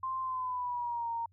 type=tone with pitch glide; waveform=sine; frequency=1046.5 to 927 Hz; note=C6 to A#5; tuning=0 to -10 cents; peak=-32 dBFS; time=0.03-1.26 s; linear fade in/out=5 ms; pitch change=-210 cents; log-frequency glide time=0.21-1.1 s; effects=added 93 Hz sine -62 dBFS peak until 1.32 s